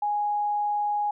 sine tone, 829 Hz, G#5, 3 cents flat, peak -23 dBFS, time 0.02-1.11 s, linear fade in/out 5 ms, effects none

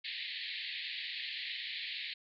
white band-pass noise, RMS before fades -41 dBFS, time 0.04-2.14 s, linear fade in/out 10 ms, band 1800 to 4400 Hz, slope 96 dB/octave, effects none

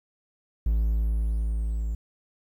triangle tone with level ramp, 55 Hz, A1, in tune, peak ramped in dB -18 to -24 dBFS, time 0.66-1.95 s, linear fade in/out 5 ms, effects 10-bit

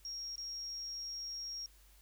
sine tone with dropouts, 5588 Hz, F8, in tune, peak -40 dBFS, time 0.05-1.66 s, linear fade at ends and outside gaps 1 ms, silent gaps 0.357-0.38 s, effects added 50 Hz sine -61 dBFS peak until 2.01 s + white hiss -66 dBFS RMS until 2.01 s

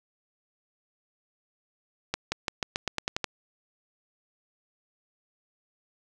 accelerating click train, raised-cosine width 0.2 ms, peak -10 dBFS, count 10, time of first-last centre 2.14-3.243 s, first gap 180 ms, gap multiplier 0.9, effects none

